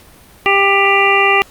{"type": "harmonic tone", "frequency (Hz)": 395.8, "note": "G4", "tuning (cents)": 17, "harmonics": [1, 2, 3, 5, 6, 7], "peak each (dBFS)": [-16, -16, -16, -16, -16, -16], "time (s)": [0.46, 1.42], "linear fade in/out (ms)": 0, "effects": ["pink hiss -43 dBFS RMS until 1.5 s", "Opus 48 kbps"]}